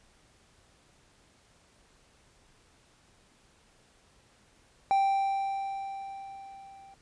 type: tone with level ramp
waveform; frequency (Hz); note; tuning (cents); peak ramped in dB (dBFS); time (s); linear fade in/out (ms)
triangle; 784; G5; 0; -19 to -48; 4.91-6.94; 0
effects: pink hiss -63 dBFS RMS until 7.01 s + resampled to 22050 Hz